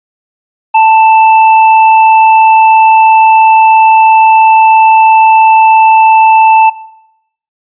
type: tone with tanh clipping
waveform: sine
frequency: 883 Hz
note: A5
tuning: 6 cents sharp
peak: -4 dBFS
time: 0.74-6.7 s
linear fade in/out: 10 ms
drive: 12 dB
effects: noise-tail reverb RT60 0.8 s tail -19 dB re dry + resampled to 8000 Hz